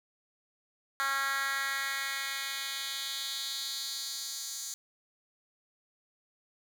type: tone with high-pass filter sweep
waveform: 10% pulse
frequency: 273.2 Hz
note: C#4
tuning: 25 cents flat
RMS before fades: -35 dBFS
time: 1-4.74 s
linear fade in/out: 0 ms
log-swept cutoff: 1400 to 6000 Hz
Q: 2.2
effects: none